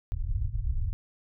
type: low-pass noise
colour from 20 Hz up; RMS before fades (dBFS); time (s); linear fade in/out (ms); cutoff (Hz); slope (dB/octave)
pink; -29; 0.12-0.93; 0; 110; 48
effects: none